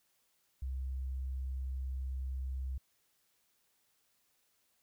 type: tone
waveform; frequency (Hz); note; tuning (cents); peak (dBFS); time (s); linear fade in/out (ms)
sine; 65.41; C2; 0; -35; 0.62-2.78; 5
effects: white hiss -75 dBFS RMS until 4.82 s